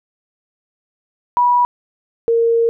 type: tone pair in turn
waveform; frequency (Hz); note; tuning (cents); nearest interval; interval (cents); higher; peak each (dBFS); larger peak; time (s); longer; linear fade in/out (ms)
sine; 975 / 462.1; B5 / A#4; -23 / -15; octave + minor second; 1292; first; -10 / -11; first; 1.37-1.65 / 2.28-2.69; second; 0
effects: none